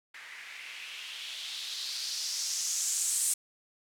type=noise with low-pass filter sweep; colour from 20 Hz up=violet; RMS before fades=-35 dBFS; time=0.14-3.34 s; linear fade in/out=5 ms; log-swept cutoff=1800 to 8800 Hz; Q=3; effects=none